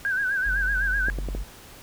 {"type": "tone with vibrato", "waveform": "sine", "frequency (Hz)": 1568, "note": "G6", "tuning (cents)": 0, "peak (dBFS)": -22, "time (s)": [0.05, 1.1], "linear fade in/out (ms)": 0, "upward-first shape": "sine", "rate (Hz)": 7.9, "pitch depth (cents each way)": 89}
{"type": "tone", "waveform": "triangle", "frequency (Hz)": 47.44, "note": "F#1", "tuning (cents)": 44, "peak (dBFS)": -25, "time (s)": [0.45, 1.44], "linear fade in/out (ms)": 20}
{"type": "clicks", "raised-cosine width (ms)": 2, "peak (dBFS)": -18, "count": 4, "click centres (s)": [1.085, 1.187, 1.287, 1.35]}
{"effects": ["pink hiss -46 dBFS RMS until 1.82 s"]}